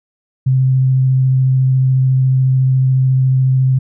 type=tone with vibrato; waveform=sine; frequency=130.81 Hz; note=C3; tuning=in tune; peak=-9 dBFS; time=0.46-3.79 s; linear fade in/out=10 ms; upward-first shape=square; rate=14 Hz; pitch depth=8 cents each way; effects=none